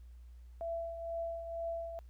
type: tone with tremolo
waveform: sine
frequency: 669 Hz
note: E5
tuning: 25 cents sharp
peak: -34 dBFS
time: 0.61-1.99 s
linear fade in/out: 0 ms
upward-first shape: triangle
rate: 2.1 Hz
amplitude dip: 60%
effects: added 60 Hz sine -50 dBFS peak until 2.09 s + pink hiss -75 dBFS RMS until 2.09 s